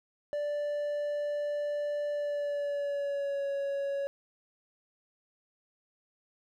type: tone with pitch glide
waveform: triangle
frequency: 586 to 558.2 Hz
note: D5 to C#5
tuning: -4 to +12 cents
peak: -28 dBFS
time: 0.33-4.07 s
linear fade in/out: 0 ms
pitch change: -84 cents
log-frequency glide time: 2.12-3.46 s
effects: none

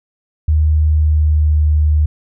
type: tone with pitch glide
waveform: sine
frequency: 77 to 75.94 Hz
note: D#2 to D#2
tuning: -17 to -41 cents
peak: -9 dBFS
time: 0.48-2.06 s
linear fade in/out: 5 ms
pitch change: -24 cents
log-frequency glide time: 0.87-1.64 s
effects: none

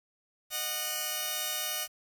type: tone cluster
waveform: 5% pulse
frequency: 614 / 737 / 2911 Hz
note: D#5 / F#5 / F#7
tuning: -23 / -7 / -29 cents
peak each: -26 dBFS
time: 0.5-1.88 s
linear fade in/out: 50 ms
effects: 9-bit

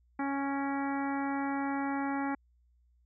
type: harmonic tone with a mistuned harmonic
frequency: 277.2 Hz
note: C#4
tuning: in tune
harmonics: 1 / 2 / 3 / 4 / 5 / 6 / 7 / 8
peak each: -32 / -45 / -36 / -43 / -43 / -45 / -45 / -49 dBFS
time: 0.19-2.35 s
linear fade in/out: 5 ms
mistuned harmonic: 8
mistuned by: +49 cents
effects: added 60 Hz sine -64 dBFS peak until 3.05 s

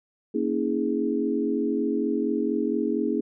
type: chord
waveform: sine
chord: A# half-diminished seventh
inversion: none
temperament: equal with one note detuned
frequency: 233.1 / 277.2 / 321.7 / 415.3 Hz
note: A#3 / C#4 / E4 / G#4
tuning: 0 / 0 / -42 / 0 cents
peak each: -28 dBFS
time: 0.34-3.21 s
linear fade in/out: 10 ms
effects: none

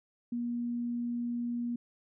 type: tone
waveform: sine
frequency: 238.9 Hz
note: A#3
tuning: 43 cents sharp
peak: -31 dBFS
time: 0.32-1.76 s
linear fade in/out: 5 ms
effects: none

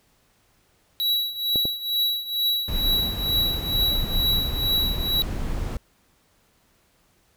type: tone with tremolo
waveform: square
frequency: 3905 Hz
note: B7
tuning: 20 cents flat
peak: -19 dBFS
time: 1-5.22 s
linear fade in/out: 0 ms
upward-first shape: triangle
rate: 2.2 Hz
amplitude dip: 85%
type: clicks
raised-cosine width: 2 ms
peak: -16 dBFS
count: 2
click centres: 1.558 / 1.654 s
type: noise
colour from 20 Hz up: brown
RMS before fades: -27 dBFS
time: 2.68-5.77 s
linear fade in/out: 2 ms
effects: pink hiss -63 dBFS RMS until 7.36 s

